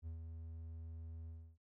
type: tone with ADSR envelope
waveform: triangle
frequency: 81.5 Hz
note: E2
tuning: 19 cents flat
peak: -40 dBFS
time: 0.02-1.58 s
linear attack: 48 ms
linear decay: 110 ms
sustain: -4 dB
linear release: 300 ms
effects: none